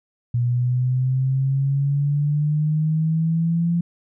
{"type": "exponential sweep", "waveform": "sine", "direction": "up", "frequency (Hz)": [120, 172.1], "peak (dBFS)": -17, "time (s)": [0.34, 3.81], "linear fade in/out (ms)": 5, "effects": []}